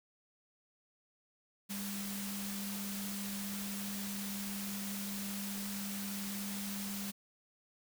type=tone in noise; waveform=sine; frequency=200 Hz; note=G3; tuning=35 cents sharp; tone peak=-40 dBFS; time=1.69-7.12 s; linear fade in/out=20 ms; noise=white; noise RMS=-43 dBFS; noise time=1.69-7.12 s; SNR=0 dB; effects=none